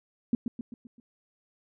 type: tone with echo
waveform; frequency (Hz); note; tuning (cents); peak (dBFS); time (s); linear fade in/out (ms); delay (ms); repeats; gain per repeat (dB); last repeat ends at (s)
sine; 237; A#3; +29; -20; 0.33-0.35; 2; 130; 5; -6; 1
effects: none